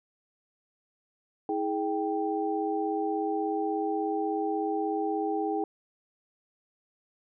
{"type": "tone cluster", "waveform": "sine", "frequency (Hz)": [321.8, 418.3, 785], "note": ["E4", "G#4", "G5"], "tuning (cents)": [-42, 12, 2], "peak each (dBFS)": -31, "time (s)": [1.49, 5.64], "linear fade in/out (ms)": 2, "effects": []}